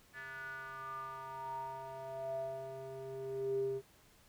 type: tone with band-pass filter sweep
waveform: square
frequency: 133.3 Hz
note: C3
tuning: 33 cents sharp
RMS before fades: -42 dBFS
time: 0.13-3.82 s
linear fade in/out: 50 ms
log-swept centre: 1700 to 360 Hz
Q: 8.9
effects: pink hiss -65 dBFS RMS until 4.28 s